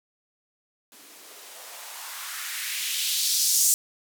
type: noise with band-pass filter sweep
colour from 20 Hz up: violet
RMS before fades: -28 dBFS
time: 0.92-3.74 s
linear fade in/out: 0 ms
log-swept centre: 240 to 7400 Hz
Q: 1.9
effects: none